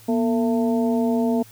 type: harmonic tone with a mistuned harmonic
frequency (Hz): 224.5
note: A3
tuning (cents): +35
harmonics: 1 / 2 / 3 / 4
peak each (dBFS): -19 / -25 / -27 / -34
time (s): 0.08-1.43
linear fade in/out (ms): 10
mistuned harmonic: 1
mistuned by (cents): +110
effects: added 110 Hz sine -49 dBFS peak until 1.51 s + white hiss -49 dBFS RMS until 1.51 s